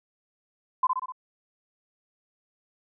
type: tone with echo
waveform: sine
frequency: 1024 Hz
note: C6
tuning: 38 cents flat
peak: -18 dBFS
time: 0.83-0.87 s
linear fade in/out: 5 ms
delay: 63 ms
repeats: 4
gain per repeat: -4 dB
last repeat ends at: 1.122 s
effects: none

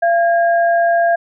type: tone pair together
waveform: sine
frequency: 682.5 / 1628 Hz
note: F5 / G#6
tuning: -40 / -35 cents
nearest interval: octave + minor third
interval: 1505 cents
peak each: -11 / -20 dBFS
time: 0.02-1.16 s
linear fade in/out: 10 ms
effects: none

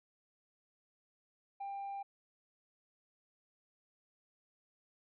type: tone with tanh clipping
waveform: sine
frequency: 794 Hz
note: G5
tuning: 22 cents sharp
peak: -40 dBFS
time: 1.6-2.03 s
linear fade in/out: 10 ms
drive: 1 dB
effects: none

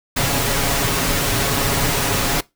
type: noise with comb filter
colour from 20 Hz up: pink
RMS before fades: -19 dBFS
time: 0.16-2.41 s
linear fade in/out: 10 ms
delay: 7.2 ms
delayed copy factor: +0.55
effects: noise-tail reverb RT60 0.2 s tail -21 dB re dry

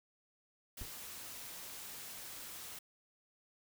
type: noise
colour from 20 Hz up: white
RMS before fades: -48 dBFS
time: 0.77-2.79 s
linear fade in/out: 5 ms
type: noise with exponential decay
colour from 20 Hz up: brown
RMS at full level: -40 dBFS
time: 0.81-0.92 s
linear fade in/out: 5 ms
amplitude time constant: 23 ms
effects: none

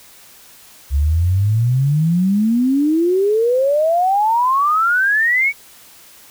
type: exponential sweep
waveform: sine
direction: up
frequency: 67.2 to 2279 Hz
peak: -12 dBFS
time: 0.9-5.53 s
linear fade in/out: 50 ms
effects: white hiss -44 dBFS RMS until 6.3 s

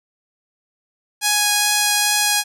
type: tone with vibrato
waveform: 5% pulse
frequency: 830.6 Hz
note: G#5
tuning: in tune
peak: -3 dBFS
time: 1.21-2.44 s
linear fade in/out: 50 ms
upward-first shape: triangle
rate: 2.4 Hz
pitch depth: 8 cents each way
effects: none

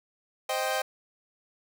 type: chord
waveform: sawtooth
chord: C minor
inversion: none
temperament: equal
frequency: 523.3 / 622.3 / 784 Hz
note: C5 / Eb5 / G5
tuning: 0 / 0 / 0 cents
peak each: -28 / -28 / -27 dBFS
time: 0.49-0.82 s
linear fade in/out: 5 ms
effects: none

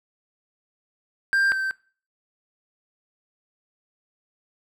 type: tone pair in turn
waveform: triangle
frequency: 1587 / 1555.2 Hz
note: G6 / G6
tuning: +21 / -14 cents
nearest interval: unison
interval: 35 cents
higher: first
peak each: -16 / -22 dBFS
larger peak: first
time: 1.33-1.52 / 1.52-1.71 s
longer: neither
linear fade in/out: 0 ms
effects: noise-tail reverb RT60 0.4 s tail -21 dB re dry

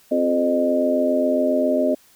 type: harmonic tone with a mistuned harmonic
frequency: 87.31 Hz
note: F2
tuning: in tune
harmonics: 3 / 4 / 5 / 6 / 7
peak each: -21 / -27 / -27 / -29 / -19 dBFS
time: 0.11-1.95 s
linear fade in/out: 10 ms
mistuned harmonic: 5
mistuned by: -41 cents
effects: white hiss -54 dBFS RMS until 2.15 s

